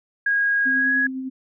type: tone with pitch glide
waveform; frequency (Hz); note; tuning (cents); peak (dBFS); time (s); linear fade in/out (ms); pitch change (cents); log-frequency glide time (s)
sine; 1639 to 1669.6; G#6 to G#6; -23 to +9; -17; 0.26-1.07; 5; +32; 0.71-0.93
type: tone with tremolo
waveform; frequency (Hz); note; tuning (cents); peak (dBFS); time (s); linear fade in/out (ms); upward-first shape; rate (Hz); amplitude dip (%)
sine; 261.6; C4; 0; -25; 0.65-1.3; 20; sine; 9.9; 30
effects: none